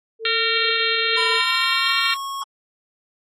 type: tone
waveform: sine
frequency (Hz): 447.5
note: A4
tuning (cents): +29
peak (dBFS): -27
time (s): 0.19-1.41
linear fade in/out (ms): 50
type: harmonic tone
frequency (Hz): 458.9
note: A#4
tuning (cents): -27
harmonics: 3 / 4 / 5 / 6 / 7 / 8 / 9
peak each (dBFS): -26 / -26 / -26 / -26 / -26 / -26 / -26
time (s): 0.25-2.14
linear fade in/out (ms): 2
type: tone with pitch glide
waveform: square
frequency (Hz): 1000 to 1096.8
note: B5 to C#6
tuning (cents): +21 to -19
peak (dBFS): -27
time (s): 1.17-2.44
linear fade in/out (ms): 10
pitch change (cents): +160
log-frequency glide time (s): 1.28-1.97
effects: AAC 32 kbps